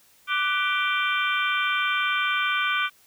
harmonic tone with a mistuned harmonic, 392 Hz, G4, in tune, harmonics 3 / 4 / 5 / 6 / 7 / 8 / 9, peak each -27 / -26 / -37 / -27 / -39 / -31 / -37 dBFS, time 0.27-2.9 s, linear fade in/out 50 ms, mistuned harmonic 4, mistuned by -87 cents, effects white hiss -58 dBFS RMS until 3.06 s

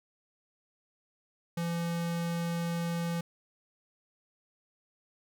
square tone, 169.6 Hz, E3, 50 cents sharp, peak -31 dBFS, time 1.57-3.21 s, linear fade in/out 5 ms, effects none

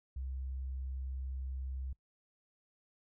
sine tone, 65.6 Hz, C2, 5 cents sharp, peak -37 dBFS, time 0.16-1.93 s, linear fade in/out 5 ms, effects noise-tail reverb RT60 0.1 s tail -24 dB re dry

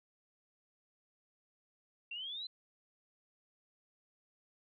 sine exponential sweep, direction up, 2700 to 4110 Hz, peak -40 dBFS, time 2.11-2.47 s, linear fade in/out 5 ms, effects none

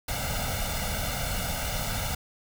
pink noise with comb filter, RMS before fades -30 dBFS, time 0.08-2.15 s, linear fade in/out 5 ms, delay 1.4 ms, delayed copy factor +0.9, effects none

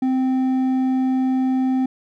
sine tone with hard clipping, 259.9 Hz, C4, 11 cents flat, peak -18 dBFS, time 0.02-1.86 s, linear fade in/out 5 ms, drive 5 dB, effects none

